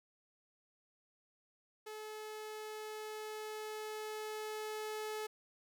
sawtooth tone with level ramp, 430 Hz, A4, 40 cents flat, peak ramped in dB -41 to -35 dBFS, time 1.86-5.27 s, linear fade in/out 10 ms, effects none

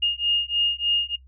sine beating tone pair, 2839 / 2842.3 Hz, F7 / F7, +28 / +30 cents, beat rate 3.3 Hz, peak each -24 dBFS, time 0.02-1.16 s, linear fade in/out 10 ms, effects noise-tail reverb RT60 0.1 s tail -17 dB re dry + added 65 Hz sine -47 dBFS peak until 1.27 s

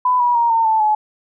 sine tone with pitch steps, 1000 / 968.7 / 938.4 / 909.1 / 880.7 / 853.1 Hz, B5 / B5 / A#5 / A#5 / A5 / G#5, +21 / -34 / +11 / -44 / +1 / +46 cents, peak -12 dBFS, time 0.05-0.95 s, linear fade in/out 5 ms, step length 150 ms, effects none

